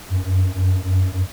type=beating tone pair; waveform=triangle; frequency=91.5 / 94.9 Hz; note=F#2 / F#2; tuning=-19 / +44 cents; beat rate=3.4 Hz; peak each=-16 dBFS; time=0.1-1.27 s; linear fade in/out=50 ms; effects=pink hiss -38 dBFS RMS until 1.32 s